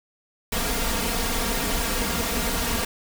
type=noise with comb filter; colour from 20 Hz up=pink; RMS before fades=-25 dBFS; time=0.52-2.85 s; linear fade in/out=5 ms; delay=4.3 ms; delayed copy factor=+0.75; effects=none